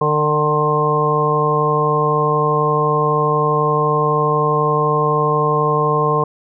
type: harmonic tone with a mistuned harmonic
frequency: 151 Hz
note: D3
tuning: 48 cents sharp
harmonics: 1 / 2 / 3 / 4 / 5 / 6 / 7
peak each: -20 / -29 / -18 / -25 / -25 / -27 / -17 dBFS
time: 0.01-6.24 s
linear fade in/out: 5 ms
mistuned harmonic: 4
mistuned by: -20 cents
effects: none